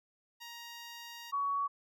10% pulse / sine tone pair in turn, 940 / 1124.5 Hz, A#5 / C#6, +14 / +24 cents, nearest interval minor third, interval 310 cents, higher second, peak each -37 / -30 dBFS, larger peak second, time 0.4-1.32 / 1.32-1.68 s, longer first, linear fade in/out 20 ms, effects none

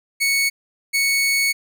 sawtooth tone pair in turn, 2217 / 2217 Hz, C#7 / C#7, 0 / 0 cents, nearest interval unison, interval 0 cents, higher neither, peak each -13 dBFS, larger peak neither, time 0.2-0.5 / 0.93-1.53 s, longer second, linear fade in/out 20 ms, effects none

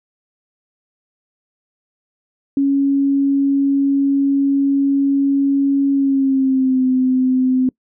sine tone with pitch glide, 277.2 to 257.1 Hz, C#4 to C4, 0 to -30 cents, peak -12 dBFS, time 2.57-7.69 s, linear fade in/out 2 ms, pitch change -130 cents, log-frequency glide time 5.92-6.85 s, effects noise-tail reverb RT60 0.1 s tail -25 dB re dry

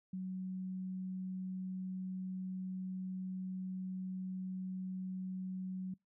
sine tone, 186.4 Hz, F#3, 13 cents sharp, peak -38 dBFS, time 0.13-5.94 s, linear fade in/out 5 ms, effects noise-tail reverb RT60 0.2 s tail -26 dB re dry

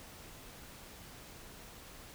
silence, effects pink hiss -52 dBFS RMS until 2.14 s

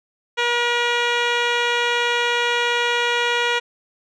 10% pulse tone with low-pass filter, 478.5 Hz, A#4, 45 cents sharp, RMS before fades -20 dBFS, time 0.37-3.6 s, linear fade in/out 20 ms, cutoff 4000 Hz, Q 1.4, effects none

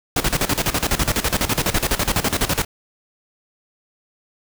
pink noise with tremolo, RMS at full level -18 dBFS, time 0.16-2.65 s, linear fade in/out 5 ms, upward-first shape square, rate 12 Hz, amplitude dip 80%, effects none

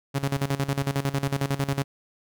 sawtooth tone with tremolo, 138.59 Hz, C#3, in tune, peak -18 dBFS, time 0.14-1.84 s, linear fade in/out 20 ms, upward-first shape square, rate 11 Hz, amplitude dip 80%, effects none

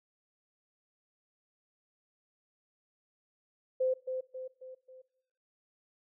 sine tone with echo, 516 Hz, C5, 24 cents flat, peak -26 dBFS, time 3.8-3.94 s, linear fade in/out 10 ms, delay 270 ms, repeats 4, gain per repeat -6 dB, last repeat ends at 5.02 s, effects noise-tail reverb RT60 1.0 s tail -22 dB re dry

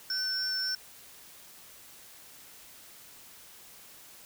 triangle tone pair together, 1516 / 5402 Hz, F#6 / E8, +42 / +42 cents, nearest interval octave + minor seventh, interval 2200 cents, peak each -34 / -28 dBFS, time 0.1-0.75 s, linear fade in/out 2 ms, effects tanh soft clip ceiling -22 dBFS + white hiss -52 dBFS RMS until 4.25 s

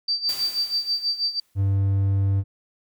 sine tone with tremolo, 4652 Hz, D8, 17 cents flat, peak -19 dBFS, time 0.08-1.4 s, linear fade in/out 5 ms, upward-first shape sine, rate 6.2 Hz, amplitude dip 80%
white noise with exponential decay, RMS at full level -34 dBFS, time 0.29-1.77 s, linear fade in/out 0 ms, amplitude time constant 320 ms
triangle tone, 98 Hz, G2, in tune, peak -16 dBFS, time 1.55-2.44 s, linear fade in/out 50 ms
effects none

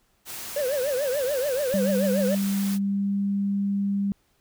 white noise, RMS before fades -36 dBFS, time 0.25-2.79 s, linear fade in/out 50 ms
triangle tone with vibrato, 543 Hz, C#5, 36 cents flat, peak -21 dBFS, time 0.56-2.35 s, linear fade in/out 5 ms, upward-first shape triangle, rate 6.9 Hz, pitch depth 200 cents each way
sine tone with pitch glide, 196.7 to 199.33 Hz, G3 to G3, +6 to +29 cents, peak -22 dBFS, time 1.74-4.12 s, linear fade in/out 0 ms, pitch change +23 cents, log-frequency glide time 2.13-3.19 s
effects pink hiss -67 dBFS RMS until 4.4 s

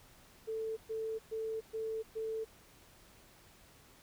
sine tone bursts, 443.1 Hz, A4, 12 cents sharp, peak -35 dBFS, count 5, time 0.47-2.45 s, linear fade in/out 20 ms, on 300 ms, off 120 ms, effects pink hiss -61 dBFS RMS until 4.02 s

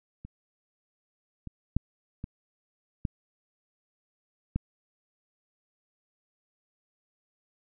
clicks, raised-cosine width 5 ms, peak -29 / -26 / -12 / -23 / -16 / -15 dBFS, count 6, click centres 0.25 / 1.473 / 1.766 / 2.241 / 3.052 / 4.56 s, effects none

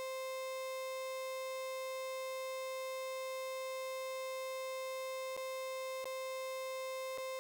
35% pulse tone with dropouts, 523.3 Hz, C5, in tune, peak -38 dBFS, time 0-7.39 s, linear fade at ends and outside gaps 0 ms, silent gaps 5.366-5.375 / 6.043-6.055 / 7.176-7.182 s, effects none

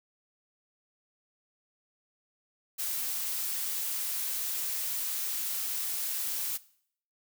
blue noise, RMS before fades -33 dBFS, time 2.78-6.58 s, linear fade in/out 20 ms, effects noise-tail reverb RT60 0.6 s tail -19 dB re dry

